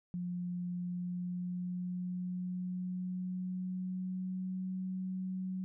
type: tone with pitch glide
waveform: sine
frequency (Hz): 177.5 to 186.43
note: F3 to F#3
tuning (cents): +28 to +13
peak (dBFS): -35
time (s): 0.14-5.64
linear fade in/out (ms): 0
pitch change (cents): +85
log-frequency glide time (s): 0.78-4.72
effects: none